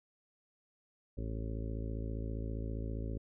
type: harmonic tone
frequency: 55 Hz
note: A1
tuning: in tune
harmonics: 1 / 2 / 3 / 4 / 5 / 6 / 7 / 8 / 9 / 10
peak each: -38 / -41 / -52 / -47 / -47 / -53 / -50 / -51 / -62 / -53 dBFS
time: 1.17-3.18 s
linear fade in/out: 10 ms
effects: none